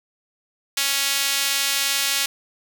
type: tone with high-pass filter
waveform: sawtooth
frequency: 277.2 Hz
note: C#4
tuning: in tune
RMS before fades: -22 dBFS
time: 0.77-2.26 s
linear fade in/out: 5 ms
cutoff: 2900 Hz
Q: 0.79
effects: none